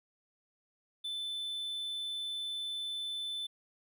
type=tone; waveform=triangle; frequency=3520 Hz; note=A7; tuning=in tune; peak=-34 dBFS; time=1.04-3.47 s; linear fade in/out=10 ms; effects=none